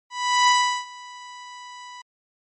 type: tone with ADSR envelope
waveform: sawtooth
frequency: 987.8 Hz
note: B5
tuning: in tune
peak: -10 dBFS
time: 0.1-2.02 s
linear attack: 380 ms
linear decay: 370 ms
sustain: -24 dB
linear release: 9 ms
effects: MP3 32 kbps